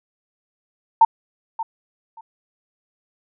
sine tone with echo, 902 Hz, A5, 43 cents sharp, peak -7 dBFS, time 1.01-1.05 s, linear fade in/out 5 ms, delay 580 ms, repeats 2, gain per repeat -15 dB, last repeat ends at 2.21 s, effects none

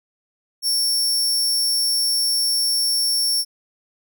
sawtooth tone, 5460 Hz, F8, 40 cents flat, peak -15 dBFS, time 0.62-3.45 s, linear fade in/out 50 ms, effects none

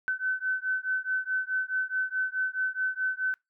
sine beating tone pair, 1518 / 1522.7 Hz, F#6 / F#6, +44 / +49 cents, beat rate 4.7 Hz, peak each -30 dBFS, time 0.08-3.34 s, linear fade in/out 0 ms, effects noise-tail reverb RT60 0.2 s tail -25 dB re dry

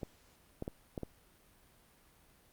clicks, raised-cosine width 2 ms, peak -25 dBFS, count 5, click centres 0.032 / 0.624 / 0.679 / 0.978 / 1.033 s, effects pink hiss -65 dBFS RMS until 2.52 s + Opus 48 kbps

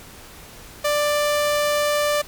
sawtooth tone, 590 Hz, D5, 8 cents sharp, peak -14 dBFS, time 0.84-2.22 s, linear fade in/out 10 ms, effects pink hiss -42 dBFS RMS until 2.27 s + MP3 96 kbps

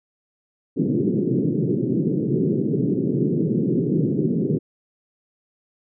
pink band-pass noise, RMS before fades -21 dBFS, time 0.76-4.59 s, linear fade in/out 20 ms, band 130 to 420 Hz, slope 48 dB/octave, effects none

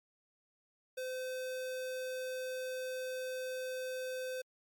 square tone, 513 Hz, C5, 34 cents flat, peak -38 dBFS, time 0.97-4.42 s, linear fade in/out 10 ms, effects MP3 96 kbps

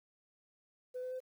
sine tone with pitch steps, 503 / 508 / 513 Hz, B4 / B4 / C5, +32 / +49 / -34 cents, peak -37 dBFS, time 0.94-1.204 s, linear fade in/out 20 ms, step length 88 ms, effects tanh soft clip ceiling -34 dBFS + 11-bit

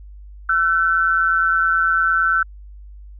sine tone pair together, 1345.2 / 1514 Hz, E6 / F#6, +35 / +39 cents, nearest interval major second, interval 204 cents, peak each -17 dBFS, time 0.49-2.43 s, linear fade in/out 5 ms, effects added 50 Hz sine -36 dBFS peak until 3.19 s

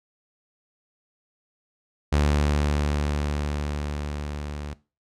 sawtooth tone with level ramp, 73.42 Hz, D2, in tune, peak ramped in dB -14 to -28 dBFS, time 2.12-4.74 s, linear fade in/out 10 ms, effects noise-tail reverb RT60 0.3 s tail -19 dB re dry + low-pass 8000 Hz 12 dB/octave

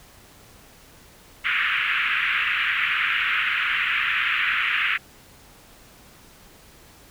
white band-pass noise, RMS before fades -23 dBFS, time 1.44-4.98 s, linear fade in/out 20 ms, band 1300 to 2800 Hz, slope 48 dB/octave, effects pink hiss -50 dBFS RMS until 7.1 s

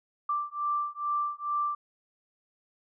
sine beating tone pair, 1175 / 1177.3 Hz, D6 / D6, +1 / +4 cents, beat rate 2.3 Hz, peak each -31 / -31 dBFS, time 0.29-1.75 s, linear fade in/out 5 ms, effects none

